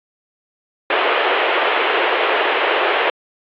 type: band-pass noise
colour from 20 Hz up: pink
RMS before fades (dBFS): -17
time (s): 0.9-3.1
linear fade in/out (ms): 2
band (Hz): 370 to 3200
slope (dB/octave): 48
effects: AAC 64 kbps